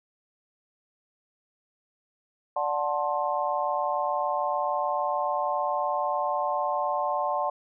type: chord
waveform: sine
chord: D dominant seventh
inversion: none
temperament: just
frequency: 587.3 / 734.2 / 881 / 1057.2 Hz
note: D5 / F#5 / A5 / C6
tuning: 0 / -14 / +2 / +18 cents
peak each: -30 dBFS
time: 2.56-7.5 s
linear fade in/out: 5 ms
effects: none

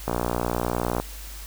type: click train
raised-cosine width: 1 ms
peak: -10 dBFS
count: 56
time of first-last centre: 0.08-1 s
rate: 59.8 Hz
effects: added 50 Hz sine -37 dBFS peak until 1.46 s + white hiss -42 dBFS RMS until 1.46 s

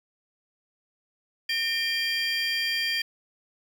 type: tone cluster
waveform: triangle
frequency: 1827 / 2382 / 3193 / 4736 Hz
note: A#6 / D7 / G7 / D8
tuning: -35 / +24 / +31 / +14 cents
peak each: -29 dBFS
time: 1.49-3.02 s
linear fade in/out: 5 ms
effects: 8-bit

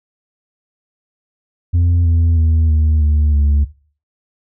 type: tone with pitch steps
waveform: sine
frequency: 86.4 / 83.36 / 80.43 / 77.6 / 74.87 / 72.23 Hz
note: F2 / E2 / E2 / D#2 / D2 / D2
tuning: -18 / +20 / -42 / -4 / +34 / -28 cents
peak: -7 dBFS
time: 1.73-3.65 s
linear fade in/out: 20 ms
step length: 320 ms
effects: noise-tail reverb RT60 0.4 s tail -17 dB re dry + tanh soft clip ceiling -9 dBFS

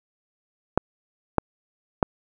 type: clicks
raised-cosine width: 1 ms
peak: -3 dBFS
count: 3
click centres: 0.776 / 1.383 / 2.028 s
effects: none

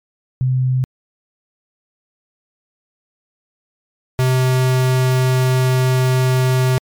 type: tone pair in turn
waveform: sine / square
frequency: 128.8 / 128.8 Hz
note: C3 / C3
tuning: -27 / -27 cents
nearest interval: unison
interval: 0 cents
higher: neither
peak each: -13 dBFS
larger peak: neither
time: 0.41-0.84 / 4.19-6.78 s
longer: second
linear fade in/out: 0 ms
effects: MP3 96 kbps

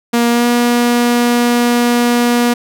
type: tone with pitch glide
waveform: sawtooth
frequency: 236.3 to 240.3 Hz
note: A#3 to B3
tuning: +24 to -47 cents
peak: -6 dBFS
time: 0.13-2.54 s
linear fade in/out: 10 ms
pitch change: +29 cents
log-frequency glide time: 0.3-0.46 s
effects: none

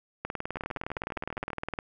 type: two click trains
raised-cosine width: 0.5 ms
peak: -22 / -17 dBFS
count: 15 / 31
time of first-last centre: 0.57-1.503 / 0.25-1.788 s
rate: 15 / 19.5 Hz
effects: none

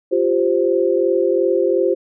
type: chord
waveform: sine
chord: F suspended second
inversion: none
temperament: equal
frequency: 349.2 / 392 / 523.3 Hz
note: F4 / G4 / C5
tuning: 0 / 0 / 0 cents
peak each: -18 dBFS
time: 0.11-1.95 s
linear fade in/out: 20 ms
effects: none

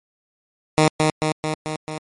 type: tone with echo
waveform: 10% pulse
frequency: 155.1 Hz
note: D#3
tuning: 5 cents flat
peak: -4 dBFS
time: 0.78-0.88 s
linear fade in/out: 0 ms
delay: 220 ms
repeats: 5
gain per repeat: -3 dB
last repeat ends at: 1.98 s
effects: MP3 48 kbps

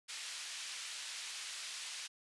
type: band-pass noise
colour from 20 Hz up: pink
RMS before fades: -45 dBFS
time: 0.08-2.08 s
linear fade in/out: 20 ms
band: 2500 to 8100 Hz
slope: 12 dB/octave
effects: resampled to 24000 Hz

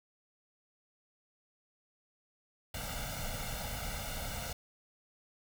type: noise with comb filter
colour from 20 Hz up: pink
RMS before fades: -39 dBFS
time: 2.74-4.53 s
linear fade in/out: 5 ms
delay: 1.4 ms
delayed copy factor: +1
effects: none

